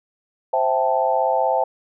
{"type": "chord", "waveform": "sine", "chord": "A minor seventh", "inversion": "first", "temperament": "equal", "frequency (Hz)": [523.3, 659.3, 784, 880], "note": ["C5", "E5", "G5", "A5"], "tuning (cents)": [0, 0, 0, 0], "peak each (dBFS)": -22, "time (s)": [0.53, 1.64], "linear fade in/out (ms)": 5, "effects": []}